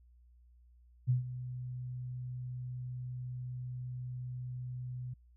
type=tone with ADSR envelope; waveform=sine; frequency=125.3 Hz; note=B2; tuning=25 cents sharp; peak=-24 dBFS; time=1.07-5.14 s; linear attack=28 ms; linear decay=130 ms; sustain=-14 dB; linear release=8 ms; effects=added 60 Hz sine -59 dBFS peak until 5.36 s